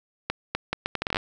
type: accelerating click train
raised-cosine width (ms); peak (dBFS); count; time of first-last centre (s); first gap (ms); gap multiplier
0.3; -9; 12; 0.3-1.169; 250; 0.72
effects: none